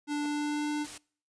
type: tone with pitch glide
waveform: square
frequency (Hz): 293.7 to 297.6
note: D4 to D4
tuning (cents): 0 to +23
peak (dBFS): -30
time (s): 0.07-0.87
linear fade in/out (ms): 50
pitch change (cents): +23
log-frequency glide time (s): 0.2-0.69
type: tone with exponential growth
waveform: 15% pulse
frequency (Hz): 228.4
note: A#3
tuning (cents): -35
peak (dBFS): -37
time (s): 0.17-0.26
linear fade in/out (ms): 0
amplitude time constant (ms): 18
type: noise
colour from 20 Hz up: white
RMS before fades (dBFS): -43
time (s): 0.84-0.98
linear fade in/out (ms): 5
effects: noise-tail reverb RT60 0.5 s tail -25 dB re dry + resampled to 22050 Hz